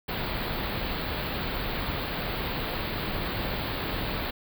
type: band-stop noise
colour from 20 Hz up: pink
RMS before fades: -31 dBFS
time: 0.08-4.31 s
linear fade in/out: 10 ms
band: 4600 to 14000 Hz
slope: 96 dB/octave
effects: none